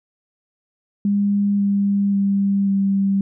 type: tone with pitch steps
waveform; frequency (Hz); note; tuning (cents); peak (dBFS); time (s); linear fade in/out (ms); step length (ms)
sine; 202.2 / 200.2 / 198.27 / 196.33; G#3 / G3 / G3 / G3; -46 / +37 / +20 / +3; -15; 1.05-3.21; 2; 540
effects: none